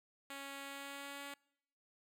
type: tone with pitch glide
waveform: 5% pulse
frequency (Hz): 277.2 to 281.6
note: C#4 to C#4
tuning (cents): 0 to +27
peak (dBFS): -34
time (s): 0.3-1.34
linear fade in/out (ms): 2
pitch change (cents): +27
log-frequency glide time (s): 0.63-1.19
effects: noise-tail reverb RT60 0.8 s tail -26 dB re dry